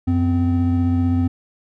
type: tone pair together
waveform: triangle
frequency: 90.8 / 256.8 Hz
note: F#2 / C4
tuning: -32 / -32 cents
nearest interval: octave + tritone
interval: 1800 cents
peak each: -16 dBFS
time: 0.07-1.28 s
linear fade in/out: 10 ms
effects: none